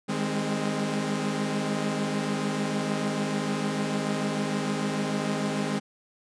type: chord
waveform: sawtooth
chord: Ab major seventh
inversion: second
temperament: equal with one note detuned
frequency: 155.56 / 201 / 207.7 / 261.6 Hz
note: Eb3 / G3 / Ab3 / C4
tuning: 0 / +44 / 0 / 0 cents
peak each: -29 / -30 / -26 / -28 dBFS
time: 0.08-5.8 s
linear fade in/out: 20 ms
effects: resampled to 22050 Hz